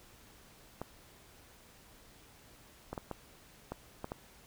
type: clicks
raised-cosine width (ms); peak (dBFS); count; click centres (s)
1; -24; 7; 0.816 / 2.93 / 2.978 / 3.113 / 3.72 / 4.044 / 4.119
effects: pink hiss -59 dBFS RMS until 4.46 s